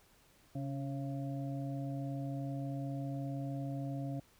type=harmonic tone with a mistuned harmonic; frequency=136.4 Hz; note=C#3; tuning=28 cents flat; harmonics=1 / 2 / 4 / 5; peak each=-38 / -41 / -50 / -48 dBFS; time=0.55-4.2 s; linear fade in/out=5 ms; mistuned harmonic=2; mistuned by=+40 cents; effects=pink hiss -66 dBFS RMS until 4.39 s